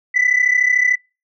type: tone pair together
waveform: sine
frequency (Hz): 1975.5 / 2009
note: B6 / B6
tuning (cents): 0 / +29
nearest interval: unison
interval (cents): 29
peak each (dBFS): -14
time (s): 0.14-0.96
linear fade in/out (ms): 20
effects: noise-tail reverb RT60 0.3 s tail -26 dB re dry + tanh soft clip ceiling -8 dBFS